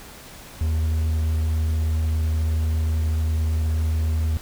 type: tone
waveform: triangle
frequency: 79.1 Hz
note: D#2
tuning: 29 cents sharp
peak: -17 dBFS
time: 0.61-4.37 s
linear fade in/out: 0 ms
effects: pink hiss -42 dBFS RMS until 4.41 s